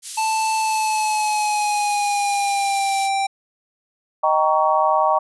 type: high-pass noise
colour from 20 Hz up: white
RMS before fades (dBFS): -29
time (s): 0.02-3.1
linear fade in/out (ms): 50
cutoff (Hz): 4100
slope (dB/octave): 12
type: tone with pitch glide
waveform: square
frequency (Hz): 880 to 784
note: A5 to G5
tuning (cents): 0 to 0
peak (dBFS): -19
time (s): 0.17-3.27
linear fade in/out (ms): 10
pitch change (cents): -200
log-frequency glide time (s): 0.57-2.96
type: chord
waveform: sine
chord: Eb dominant seventh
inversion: none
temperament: just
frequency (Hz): 622.3 / 777.8 / 933.4 / 1120.1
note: Eb5 / G5 / Bb5 / Db6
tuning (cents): 0 / -14 / +2 / +18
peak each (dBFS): -20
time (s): 4.23-5.19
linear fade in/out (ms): 10
effects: resampled to 24000 Hz